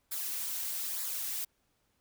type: noise with flanger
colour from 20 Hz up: blue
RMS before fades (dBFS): -36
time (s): 0.11-1.45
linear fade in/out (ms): 10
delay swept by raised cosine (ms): 0.33 to 3.63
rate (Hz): 1.1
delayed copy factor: -0.5
effects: pink hiss -75 dBFS RMS until 2 s